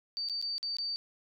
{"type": "tone with dropouts", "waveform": "sine", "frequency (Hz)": 4609, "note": "D8", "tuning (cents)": -33, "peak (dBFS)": -32, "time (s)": [0.17, 0.96], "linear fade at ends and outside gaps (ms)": 0, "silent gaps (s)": [[0.287, 0.297], [0.415, 0.425], [0.581, 0.629], [0.768, 0.785]], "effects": []}